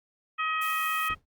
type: harmonic tone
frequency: 633 Hz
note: D#5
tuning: 30 cents sharp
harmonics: 2 / 3 / 4 / 5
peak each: -28 / -34 / -33 / -40 dBFS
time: 0.38-1.15 s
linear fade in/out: 20 ms
type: noise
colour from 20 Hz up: violet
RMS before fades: -38 dBFS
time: 0.61-1.09 s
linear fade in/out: 10 ms
type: noise with exponential decay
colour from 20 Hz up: brown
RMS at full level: -36 dBFS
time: 1.1-1.25 s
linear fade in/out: 1 ms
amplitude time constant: 32 ms
effects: Opus 48 kbps